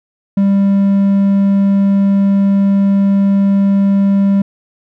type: tone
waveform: triangle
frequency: 197.7 Hz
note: G3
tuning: 15 cents sharp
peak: -6 dBFS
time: 0.37-4.42 s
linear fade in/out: 5 ms
effects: none

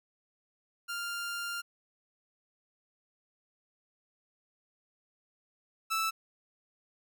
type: tone pair in turn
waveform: sawtooth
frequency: 1396.9 / 1317.1 Hz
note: F6 / E6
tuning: 0 / -2 cents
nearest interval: minor second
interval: 102 cents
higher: first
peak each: -31 / -25 dBFS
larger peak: second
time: 0.88-1.62 / 5.9-6.11 s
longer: first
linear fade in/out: 20 ms
effects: none

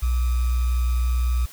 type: tone with sample-and-hold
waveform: sine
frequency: 60.9 Hz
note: B1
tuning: 24 cents flat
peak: -18 dBFS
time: 0.02-1.46 s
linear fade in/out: 10 ms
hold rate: 1225 Hz
effects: white hiss -45 dBFS RMS until 1.52 s

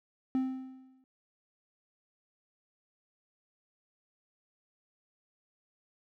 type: tone with exponential decay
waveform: triangle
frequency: 260.9 Hz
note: C4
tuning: 5 cents flat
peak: -23 dBFS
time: 0.35-1.04 s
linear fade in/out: 1 ms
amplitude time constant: 150 ms
effects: none

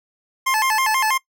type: tone with vibrato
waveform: 25% pulse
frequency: 958 Hz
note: A#5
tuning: 47 cents sharp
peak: -13 dBFS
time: 0.46-1.18 s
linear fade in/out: 10 ms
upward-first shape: square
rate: 6.2 Hz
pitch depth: 170 cents each way
effects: noise-tail reverb RT60 0.1 s tail -21 dB re dry

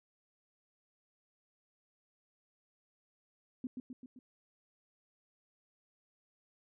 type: tone with echo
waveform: sine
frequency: 252.9 Hz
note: B3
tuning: 41 cents sharp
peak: -35 dBFS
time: 3.64-3.67 s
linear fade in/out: 2 ms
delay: 130 ms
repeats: 4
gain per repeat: -4 dB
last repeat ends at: 4.19 s
effects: none

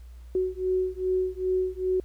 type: beating tone pair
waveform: sine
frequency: 370 / 372.5 Hz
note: F#4 / F#4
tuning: 0 / +12 cents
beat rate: 2.5 Hz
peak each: -27 dBFS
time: 0.35-2 s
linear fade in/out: 2 ms
effects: added 60 Hz sine -42 dBFS peak until 2.04 s + pink hiss -63 dBFS RMS until 2.04 s

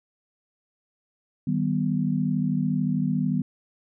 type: chord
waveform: sine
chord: Eb augmented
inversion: none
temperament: equal with one note detuned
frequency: 155.56 / 193.41 / 246.9 Hz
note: Eb3 / G3 / B3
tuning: 0 / -23 / 0 cents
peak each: -26 dBFS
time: 1.47-3.42 s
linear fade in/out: 5 ms
effects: none

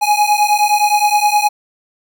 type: beating tone pair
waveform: square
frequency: 830 / 839.6 Hz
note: G#5 / G#5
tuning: -1 / +19 cents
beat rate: 9.6 Hz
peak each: -14 / -15 dBFS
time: 0.01-1.49 s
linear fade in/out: 20 ms
effects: none

